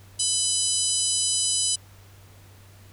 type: harmonic tone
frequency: 999 Hz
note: B5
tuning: 20 cents sharp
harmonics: 3 / 4 / 5 / 6 / 7 / 8 / 9 / 10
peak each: -31 / -32 / -30 / -31 / -32 / -27 / -33 / -28 dBFS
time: 0.19-1.76 s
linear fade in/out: 10 ms
effects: added 97 Hz sine -48 dBFS peak until 2.92 s + pink hiss -54 dBFS RMS until 2.92 s